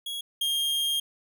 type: tone pair in turn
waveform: 45% pulse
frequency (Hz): 3322 / 3224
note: G#7 / G7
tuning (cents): 0 / +48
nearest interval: minor second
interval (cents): 52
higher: first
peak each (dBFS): -31 / -24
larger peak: second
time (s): 0.06-0.21 / 0.41-1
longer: second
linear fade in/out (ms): 5
effects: none

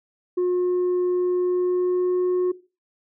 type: tone with pitch glide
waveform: sine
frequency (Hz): 359.8 to 362.5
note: F#4 to F#4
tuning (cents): -48 to -35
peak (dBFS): -16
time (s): 0.37-2.52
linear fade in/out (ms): 10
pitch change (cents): +13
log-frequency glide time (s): 1.39-2.18
effects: noise-tail reverb RT60 0.3 s tail -18 dB re dry + tanh soft clip ceiling -18 dBFS

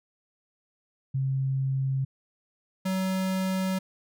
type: tone pair in turn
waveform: sine / square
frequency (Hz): 134.1 / 188.55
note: C3 / F#3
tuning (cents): +43 / +33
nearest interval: tritone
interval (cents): 590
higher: second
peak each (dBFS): -24 / -26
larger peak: first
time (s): 1.14-2.05 / 2.85-3.79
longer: second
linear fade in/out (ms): 10
effects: none

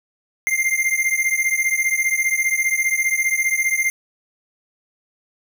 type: beating tone pair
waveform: square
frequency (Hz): 2090 / 2105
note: C7 / C7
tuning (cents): -2 / +10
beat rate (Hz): 15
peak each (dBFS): -21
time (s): 0.47-3.9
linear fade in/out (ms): 0
effects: none

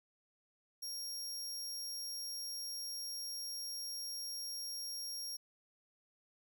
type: tone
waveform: sawtooth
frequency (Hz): 5580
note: F8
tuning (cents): -2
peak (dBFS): -38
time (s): 0.82-5.37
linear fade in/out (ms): 10
effects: none

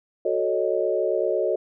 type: chord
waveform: sine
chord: D# half-diminished seventh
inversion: first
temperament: equal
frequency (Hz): 370 / 440 / 554.4 / 622.3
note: F#4 / A4 / C#5 / D#5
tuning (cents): 0 / 0 / 0 / 0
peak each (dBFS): -26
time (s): 0.25-1.56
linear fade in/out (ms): 5
effects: none

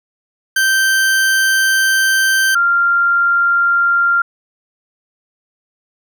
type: tone pair in turn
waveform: 40% pulse / sine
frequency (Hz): 1560 / 1389.8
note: G6 / F6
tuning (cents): -9 / -9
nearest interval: major second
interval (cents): 200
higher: first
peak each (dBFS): -10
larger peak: neither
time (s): 0.56-2.55 / 2.55-4.22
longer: first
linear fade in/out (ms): 5
effects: none

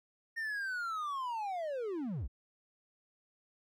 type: linear sweep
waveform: triangle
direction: down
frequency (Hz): 1845 to 38.89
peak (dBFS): -33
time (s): 0.36-2.28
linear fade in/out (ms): 20
effects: none

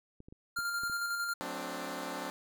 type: clicks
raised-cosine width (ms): 3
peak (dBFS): -37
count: 6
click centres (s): 0.204 / 0.285 / 0.325 / 0.588 / 0.835 / 0.898
type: tone with tremolo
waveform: square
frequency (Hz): 1396.9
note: F6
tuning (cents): 0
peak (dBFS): -32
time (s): 0.56-1.34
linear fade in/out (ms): 10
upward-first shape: square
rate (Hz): 11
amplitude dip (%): 30
type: chord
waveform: 10% pulse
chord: D dominant seventh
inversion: first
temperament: equal with one note detuned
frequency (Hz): 181.4 / 220 / 261.6 / 293.7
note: F#3 / A3 / C4 / D4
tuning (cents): -34 / 0 / 0 / 0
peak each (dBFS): -36 / -39 / -33 / -33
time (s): 1.41-2.3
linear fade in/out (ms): 0
effects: none

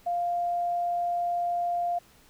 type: tone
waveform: sine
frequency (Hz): 698.5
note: F5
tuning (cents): 0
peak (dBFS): -25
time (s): 0.06-1.99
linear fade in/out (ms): 10
effects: pink hiss -58 dBFS RMS until 2.29 s

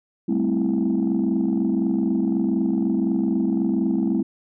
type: chord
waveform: sine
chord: A minor seventh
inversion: third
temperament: equal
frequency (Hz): 196 / 220 / 261.6 / 329.6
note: G3 / A3 / C4 / E4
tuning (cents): 0 / 0 / 0 / 0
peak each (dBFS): -23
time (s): 0.28-4.23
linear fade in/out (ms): 10
effects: tanh soft clip ceiling -13 dBFS

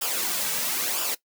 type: noise with flanger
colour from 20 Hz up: white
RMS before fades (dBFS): -27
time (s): 0.01-1.15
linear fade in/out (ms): 10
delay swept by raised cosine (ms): 0.48 to 2.88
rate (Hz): 1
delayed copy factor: -0.6
effects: noise-tail reverb RT60 0.1 s tail -18 dB re dry + high-pass 200 Hz 12 dB/octave

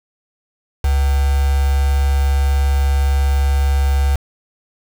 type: tone with quantisation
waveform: sine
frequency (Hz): 69.3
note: C#2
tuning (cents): 0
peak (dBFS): -12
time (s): 0.84-4.16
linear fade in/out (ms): 5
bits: 4
effects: none

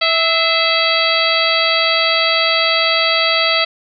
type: harmonic tone with a mistuned harmonic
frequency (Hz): 654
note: E5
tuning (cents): -14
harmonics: 1 / 2 / 3 / 4 / 5 / 6 / 7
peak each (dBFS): -20 / -20 / -20 / -20 / -20 / -20 / -20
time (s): 0.01-3.65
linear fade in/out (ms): 10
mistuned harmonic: 3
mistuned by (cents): +63
effects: none

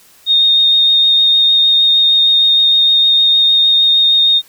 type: tone with vibrato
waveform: sine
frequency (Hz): 3691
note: A#7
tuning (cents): -18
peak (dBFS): -7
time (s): 0.26-4.42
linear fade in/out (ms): 50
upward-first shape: triangle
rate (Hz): 6.5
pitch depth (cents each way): 12
effects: white hiss -46 dBFS RMS until 4.48 s

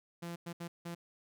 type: tone bursts at uneven times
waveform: sawtooth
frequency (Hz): 170.9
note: F3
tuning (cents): -37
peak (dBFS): -36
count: 4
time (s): 0.22-0.36 / 0.46-0.53 / 0.6-0.68 / 0.85-0.95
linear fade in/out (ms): 10
effects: none

